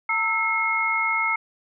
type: tone cluster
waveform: sine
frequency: 908 / 1313 / 2160 Hz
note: A#5 / E6 / C#7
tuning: -46 / -7 / -45 cents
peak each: -28 / -26 / -22 dBFS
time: 0.09-1.36 s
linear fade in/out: 5 ms
effects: none